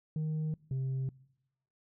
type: tone pair in turn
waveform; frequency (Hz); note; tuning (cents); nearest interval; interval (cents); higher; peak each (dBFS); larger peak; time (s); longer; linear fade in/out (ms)
sine; 155.56 / 132.37; D#3 / C3; 0 / +20; minor third; 280; first; -28; neither; 0.16-0.54 / 0.71-1.09; neither; 2
effects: noise-tail reverb RT60 0.9 s tail -25 dB re dry + tanh soft clip ceiling -30 dBFS